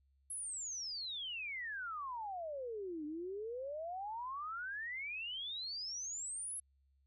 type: exponential two-way sweep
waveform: sine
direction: down then up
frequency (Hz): 11040 to 293.7 to 11040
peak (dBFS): -40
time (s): 0.3-6.6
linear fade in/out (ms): 5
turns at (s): 3.05
effects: added 68 Hz sine -70 dBFS peak until 7.06 s